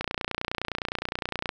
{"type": "click train", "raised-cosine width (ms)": 0.3, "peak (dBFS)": -12, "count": 45, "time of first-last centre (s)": [0.01, 1.491], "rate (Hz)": 29.7, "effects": []}